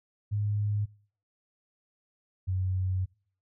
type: tone pair in turn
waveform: sine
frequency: 103.83 / 93.23 Hz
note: G#2 / F#2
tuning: 0 / +14 cents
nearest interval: major second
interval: 186 cents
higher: first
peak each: -26 dBFS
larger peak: neither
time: 0.31-0.86 / 2.47-3.06 s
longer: second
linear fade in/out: 20 ms
effects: noise-tail reverb RT60 0.5 s tail -24 dB re dry